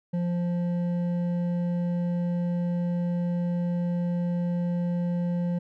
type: tone with hard clipping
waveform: sine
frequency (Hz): 174.7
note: F3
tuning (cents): +1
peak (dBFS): -26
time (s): 0.13-5.59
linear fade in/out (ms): 10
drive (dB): 7
effects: none